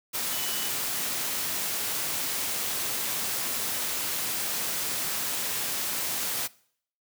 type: tone in noise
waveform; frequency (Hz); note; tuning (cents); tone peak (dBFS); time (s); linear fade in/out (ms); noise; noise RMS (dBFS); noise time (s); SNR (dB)
sine; 2976; F#7; +9; -38; 0.32-0.69; 20; white; -30; 0.13-6.48; -11
effects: noise-tail reverb RT60 0.6 s tail -22 dB re dry + high-pass 100 Hz 12 dB/octave